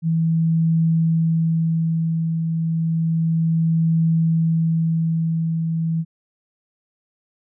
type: tone with tremolo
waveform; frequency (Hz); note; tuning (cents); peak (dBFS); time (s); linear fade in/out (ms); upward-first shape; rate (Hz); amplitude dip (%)
sine; 163.3; E3; -16; -14; 0.02-6.05; 50; triangle; 0.31; 45
effects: none